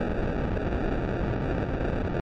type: noise with sample-and-hold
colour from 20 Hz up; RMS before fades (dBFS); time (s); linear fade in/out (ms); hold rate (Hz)
pink; -27; 0-2.2; 2; 1050
effects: low-pass 2000 Hz 12 dB/octave + MP3 48 kbps